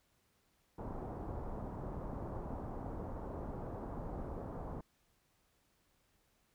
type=low-pass noise; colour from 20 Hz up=pink; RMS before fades=-43 dBFS; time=0.78-4.81 s; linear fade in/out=5 ms; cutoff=1000 Hz; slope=24 dB/octave; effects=pink hiss -75 dBFS RMS until 6.54 s